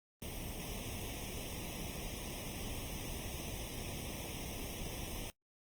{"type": "noise with comb filter", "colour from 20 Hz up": "pink", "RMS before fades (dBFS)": -43, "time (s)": [0.22, 5.3], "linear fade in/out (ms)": 0, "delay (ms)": 0.34, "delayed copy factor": 0.9, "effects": ["noise-tail reverb RT60 0.1 s tail -22 dB re dry", "Opus 24 kbps"]}